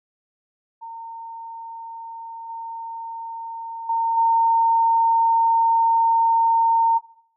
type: tone with level steps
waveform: sine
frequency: 914 Hz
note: A#5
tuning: 34 cents flat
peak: -32 / -29 / -18 / -14 dBFS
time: 0.81-6.99 s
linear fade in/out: 20 ms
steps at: 2.49 / 3.89 / 4.17 s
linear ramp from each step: 5 ms
effects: noise-tail reverb RT60 0.6 s tail -18 dB re dry